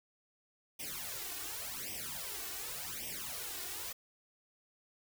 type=noise with flanger; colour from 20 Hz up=white; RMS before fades=-42 dBFS; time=0.79-3.93 s; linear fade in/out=10 ms; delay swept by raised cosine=0.35 to 2.75 ms; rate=0.88 Hz; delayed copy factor=+1; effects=none